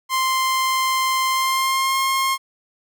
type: tone with pitch glide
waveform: sawtooth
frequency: 1046.5 to 1069.1 Hz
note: C6 to C6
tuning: 0 to +37 cents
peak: -14 dBFS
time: 0.09-2.38 s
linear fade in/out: 50 ms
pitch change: +37 cents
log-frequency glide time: 1.28-1.99 s
effects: none